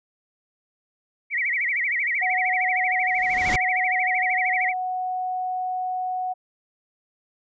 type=tone with vibrato; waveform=sine; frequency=2093 Hz; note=C7; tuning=in tune; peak=-21 dBFS; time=1.3-4.74 s; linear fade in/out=50 ms; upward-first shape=sine; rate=13 Hz; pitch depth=190 cents each way
type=tone; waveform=sine; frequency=738 Hz; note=F#5; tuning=5 cents flat; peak=-24 dBFS; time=2.21-6.34 s; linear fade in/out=20 ms
type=noise with exponential growth; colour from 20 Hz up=pink; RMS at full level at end=-24 dBFS; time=3-3.56 s; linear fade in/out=5 ms; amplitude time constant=120 ms
effects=resampled to 16000 Hz